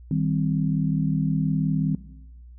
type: chord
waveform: sine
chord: C minor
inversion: first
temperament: just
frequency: 156.98 / 196.22 / 261.6 Hz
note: Eb3 / G3 / C4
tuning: +16 / +2 / 0 cents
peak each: -22 / -27 / -27 dBFS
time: 0.11-1.95 s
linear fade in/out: 2 ms
effects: noise-tail reverb RT60 1.0 s tail -18 dB re dry + added 60 Hz sine -42 dBFS peak until 2.58 s